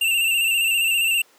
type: tone with vibrato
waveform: square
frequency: 2734 Hz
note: F7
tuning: 37 cents flat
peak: -18 dBFS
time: 0.01-1.22 s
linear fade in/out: 5 ms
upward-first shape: square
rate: 15 Hz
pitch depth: 39 cents each way
effects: pink hiss -55 dBFS RMS until 1.38 s + high-pass 400 Hz 12 dB/octave